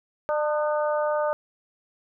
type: harmonic tone with a mistuned harmonic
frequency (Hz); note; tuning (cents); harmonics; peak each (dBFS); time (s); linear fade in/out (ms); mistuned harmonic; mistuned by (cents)
299.8; D4; +36; 2 / 3 / 4 / 5; -23 / -30 / -31 / -36; 0.29-1.33; 0; 4; +35
effects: none